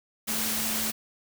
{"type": "tone in noise", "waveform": "sine", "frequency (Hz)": 220, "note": "A3", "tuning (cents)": 0, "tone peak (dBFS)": -36, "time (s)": [0.27, 0.92], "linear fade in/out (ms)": 20, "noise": "white", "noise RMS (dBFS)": -29, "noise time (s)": [0.27, 0.92], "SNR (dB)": -10, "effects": []}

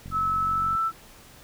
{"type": "click train", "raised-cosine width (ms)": 5, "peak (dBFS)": -27, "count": 33, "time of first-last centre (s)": [0.06, 0.751], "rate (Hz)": 46.3}
{"type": "tone with pitch glide", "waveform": "sine", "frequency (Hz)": [1300, 1326.5], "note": ["E6", "E6"], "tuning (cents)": [-24, 10], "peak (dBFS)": -22, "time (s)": [0.11, 0.92], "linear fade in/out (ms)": 50, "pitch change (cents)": 34, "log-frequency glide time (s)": [0.39, 0.8]}
{"effects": ["pink hiss -50 dBFS RMS until 1.43 s"]}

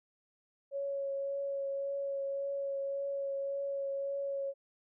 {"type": "tone with vibrato", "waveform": "sine", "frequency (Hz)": 554.4, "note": "C#5", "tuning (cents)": 0, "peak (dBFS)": -33, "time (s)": [0.71, 4.54], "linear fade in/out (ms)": 50, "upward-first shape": "triangle", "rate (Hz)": 1.8, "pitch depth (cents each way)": 14, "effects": []}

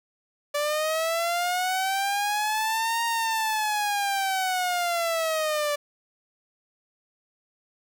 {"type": "linear two-way sweep", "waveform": "sawtooth", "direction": "up then down", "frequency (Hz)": [580, 932.3, 580], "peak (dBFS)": -20, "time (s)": [0.54, 5.76], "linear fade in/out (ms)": 10, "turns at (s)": 3.04, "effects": []}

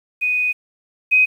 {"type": "tone pair in turn", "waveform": "sine", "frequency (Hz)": [2489, 2514], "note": ["D#7", "D#7"], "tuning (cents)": [0, 17], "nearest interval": "unison", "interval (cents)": 17, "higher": "second", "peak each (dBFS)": [-16, -10], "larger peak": "second", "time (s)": [[0.21, 0.53], [1.11, 1.26]], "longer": "first", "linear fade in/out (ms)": 20, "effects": ["8-bit"]}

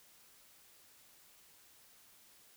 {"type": "silence", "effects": ["white hiss -63 dBFS RMS until 2.56 s"]}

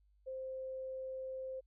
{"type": "tone", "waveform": "sine", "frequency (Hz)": 523.3, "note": "C5", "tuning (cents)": 0, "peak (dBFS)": -40, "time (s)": [0.26, 1.61], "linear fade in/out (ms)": 20, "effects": ["added 50 Hz sine -67 dBFS peak until 1.66 s"]}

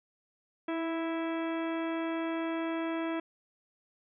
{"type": "harmonic tone with a mistuned harmonic", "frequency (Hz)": 329.5, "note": "E4", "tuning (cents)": -1, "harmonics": [1, 2, 3, 4, 5, 6, 7, 8, 10], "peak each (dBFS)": [-32, -38, -42, -44, -46, -48, -49, -50, -52], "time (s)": [0.68, 3.2], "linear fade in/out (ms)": 5, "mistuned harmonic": 1, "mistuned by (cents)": -16, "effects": []}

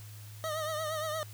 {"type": "tone with vibrato", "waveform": "25% pulse", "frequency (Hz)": 624, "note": "D#5", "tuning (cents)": 5, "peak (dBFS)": -29, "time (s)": [0.44, 1.23], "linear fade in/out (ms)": 0, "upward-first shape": "triangle", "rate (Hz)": 8.6, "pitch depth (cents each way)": 72, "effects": ["added 105 Hz sine -45 dBFS peak until 1.33 s", "white hiss -54 dBFS RMS until 1.33 s"]}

